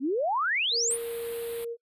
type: exponential sweep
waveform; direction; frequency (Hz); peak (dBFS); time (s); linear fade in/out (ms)
sine; up; 246.9 to 10540; -24; 0-0.98; 50
type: tone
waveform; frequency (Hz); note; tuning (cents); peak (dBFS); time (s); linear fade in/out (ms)
sine; 466.8; A#4; +2; -31; 0.71-1.77; 50
type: band-stop noise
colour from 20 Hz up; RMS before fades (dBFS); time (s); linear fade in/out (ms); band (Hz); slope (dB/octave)
white; -42; 0.9-1.65; 10; 4100 to 8800; 48
effects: noise-tail reverb RT60 0.1 s tail -26 dB re dry + resampled to 32000 Hz